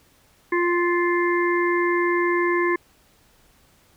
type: harmonic tone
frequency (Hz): 349.2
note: F4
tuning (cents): 0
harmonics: 1 / 3 / 5 / 6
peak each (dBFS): -20 / -25 / -27 / -28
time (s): 0.52-2.76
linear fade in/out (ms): 5
effects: pink hiss -58 dBFS RMS until 3.96 s